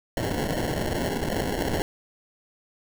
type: noise with sample-and-hold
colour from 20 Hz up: violet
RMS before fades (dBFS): -27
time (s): 0.17-1.82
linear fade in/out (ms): 0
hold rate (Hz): 1225
effects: none